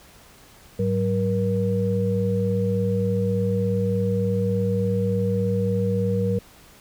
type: tone cluster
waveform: sine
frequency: 104.3 / 187.7 / 475.9 Hz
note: G#2 / F#3 / A#4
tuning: +8 / +25 / +36 cents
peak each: -24 dBFS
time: 0.79-6.39 s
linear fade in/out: 5 ms
effects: pink hiss -50 dBFS RMS until 6.8 s